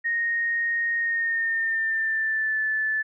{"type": "tone with pitch glide", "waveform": "sine", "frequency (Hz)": [1861, 1746.4], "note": ["A#6", "A6"], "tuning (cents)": [-3, -13], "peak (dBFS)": -22, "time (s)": [0.04, 3.03], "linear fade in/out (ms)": 20, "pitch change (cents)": -110, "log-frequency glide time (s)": [0.98, 2.6], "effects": []}